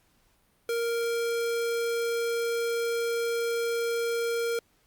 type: tone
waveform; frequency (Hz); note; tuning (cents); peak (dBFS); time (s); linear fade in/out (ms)
square; 466.2; A#4; 0; -27; 0.69-4.59; 2
effects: pink hiss -67 dBFS RMS until 4.86 s + Opus 48 kbps